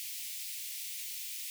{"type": "high-pass noise", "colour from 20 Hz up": "white", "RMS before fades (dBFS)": -41, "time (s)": [0, 1.5], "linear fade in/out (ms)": 0, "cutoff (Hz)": 2100, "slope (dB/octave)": 48, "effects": []}